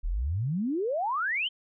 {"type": "exponential sweep", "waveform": "sine", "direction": "up", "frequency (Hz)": [34.65, 3200], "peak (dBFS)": -26, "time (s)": [0.03, 1.49], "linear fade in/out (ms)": 20, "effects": []}